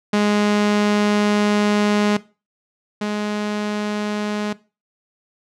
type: tone pair in turn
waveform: sawtooth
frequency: 207.7 / 209.1 Hz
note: G#3 / G#3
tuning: 0 / +12 cents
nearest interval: unison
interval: 12 cents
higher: second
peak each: -11 / -17 dBFS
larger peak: first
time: 0.13-2.17 / 3.01-4.53 s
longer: first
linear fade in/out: 5 ms
effects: noise-tail reverb RT60 0.3 s tail -18 dB re dry + low-pass 6000 Hz 12 dB/octave